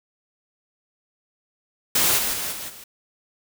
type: noise with level steps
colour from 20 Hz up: white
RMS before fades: -19 / -24 / -28 / -33 / -42 dBFS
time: 1.95-2.84 s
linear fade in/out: 5 ms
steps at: 2.17 / 2.32 / 2.51 / 2.68 s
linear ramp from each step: 20 ms
effects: none